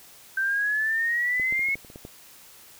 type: exponential sweep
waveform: sine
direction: up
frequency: 1551 to 2200 Hz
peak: -22 dBFS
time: 0.37-1.75 s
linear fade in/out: 5 ms
type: clicks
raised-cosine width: 2 ms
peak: -26 / -27 / -32 / -34 / -28 / -35 / -33 / -27 / -25 dBFS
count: 9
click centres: 1.398 / 1.525 / 1.593 / 1.687 / 1.755 / 1.848 / 1.901 / 1.959 / 2.051 s
effects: white hiss -50 dBFS RMS until 2.79 s